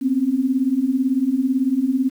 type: beating tone pair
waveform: sine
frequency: 250 / 268 Hz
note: B3 / C4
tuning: +21 / +42 cents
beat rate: 18 Hz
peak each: -21 / -18 dBFS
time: 0.01-2.1 s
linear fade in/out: 20 ms
effects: 8-bit